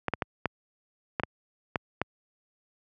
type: clicks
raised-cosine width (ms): 0.5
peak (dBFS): -11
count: 8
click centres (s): 0.083 / 0.137 / 0.222 / 0.457 / 1.198 / 1.235 / 1.758 / 2.016
effects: high-pass 80 Hz 12 dB/octave